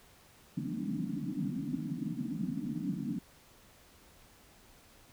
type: band-pass noise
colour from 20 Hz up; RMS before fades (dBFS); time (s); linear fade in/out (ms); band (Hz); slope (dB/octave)
white; -36; 0.57-3.19; 5; 140 to 300; 96
effects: pink hiss -60 dBFS RMS until 5.12 s